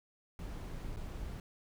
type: noise with dropouts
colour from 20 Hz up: brown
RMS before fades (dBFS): -42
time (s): 0.39-1.4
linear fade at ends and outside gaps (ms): 1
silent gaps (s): 0.962-0.969
effects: none